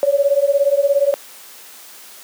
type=beating tone pair; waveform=sine; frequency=554.4 / 571.4 Hz; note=C#5 / D5; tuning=0 / -48 cents; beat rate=17 Hz; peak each=-15 dBFS; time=0.03-1.14 s; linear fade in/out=0 ms; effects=white hiss -40 dBFS RMS until 2.23 s + high-pass 300 Hz 12 dB/octave